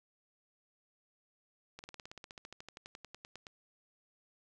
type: slowing click train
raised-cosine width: 0.2 ms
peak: -30 dBFS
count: 23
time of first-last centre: 1.79-3.468 s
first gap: 49 ms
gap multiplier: 1.04
effects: none